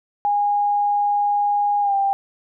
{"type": "tone with pitch glide", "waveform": "sine", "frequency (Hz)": [820, 791.2], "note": ["G#5", "G5"], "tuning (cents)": [-22, 16], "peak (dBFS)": -16, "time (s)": [0.25, 2.13], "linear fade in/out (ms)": 0, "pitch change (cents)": -62, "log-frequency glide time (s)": [1.81, 1.95], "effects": []}